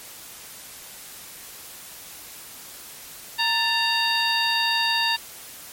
harmonic tone with a mistuned harmonic, 926 Hz, A#5, 12 cents flat, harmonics 1 / 2 / 3 / 4 / 5, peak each -26 / -26 / -26 / -26 / -26 dBFS, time 3.38-5.17 s, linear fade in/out 20 ms, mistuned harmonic 2, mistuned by -81 cents, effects white hiss -41 dBFS RMS until 5.72 s + MP3 64 kbps

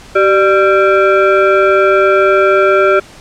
sine tone with frequency modulation, 385 Hz, G4, 31 cents flat, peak -6 dBFS, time 0.15-3 s, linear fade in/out 10 ms, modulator 981 Hz, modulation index 1.3, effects pink hiss -37 dBFS RMS until 3.2 s + low-pass 8000 Hz 12 dB/octave

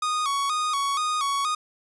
45% pulse tone with vibrato, 1174.7 Hz, D6, in tune, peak -23 dBFS, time 0.02-1.55 s, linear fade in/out 5 ms, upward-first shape square, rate 2.1 Hz, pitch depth 88 cents each way, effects resampled to 24000 Hz

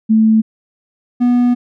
sine / triangle tone pair in turn, 220 / 244.4 Hz, A3 / B3, 0 / -18 cents, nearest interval major second, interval 182 cents, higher second, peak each -7 dBFS, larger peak neither, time 0.09-0.42 / 1.2-1.55 s, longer second, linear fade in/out 20 ms, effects none

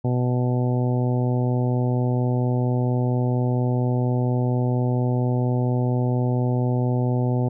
harmonic tone, 124.3 Hz, B2, 12 cents sharp, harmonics 1 / 2 / 3 / 4 / 5 / 6 / 7, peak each -20 / -26 / -30 / -32 / -34 / -36 / -37 dBFS, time 0.04-7.49 s, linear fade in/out 10 ms, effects none

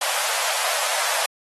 pink high-pass noise, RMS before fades -24 dBFS, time 0.01-1.26 s, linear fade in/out 5 ms, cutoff 570 Hz, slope 48 dB/octave, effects AAC 32 kbps

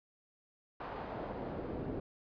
brown noise with band-pass filter sweep, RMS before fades -41 dBFS, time 0.8-2 s, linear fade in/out 5 ms, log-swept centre 1000 to 340 Hz, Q 1.1, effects resampled to 11025 Hz

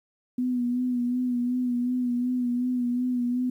sine tone with vibrato, 246.9 Hz, B3, in tune, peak -23 dBFS, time 0.38-3.5 s, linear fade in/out 5 ms, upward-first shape sine, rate 2.7 Hz, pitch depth 36 cents each way, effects 10-bit

